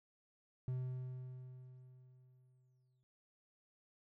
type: tone with exponential decay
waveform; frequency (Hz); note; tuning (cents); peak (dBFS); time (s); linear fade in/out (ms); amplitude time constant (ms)
triangle; 127.6; C3; -43; -34; 0.68-3.03; 0; 510
effects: none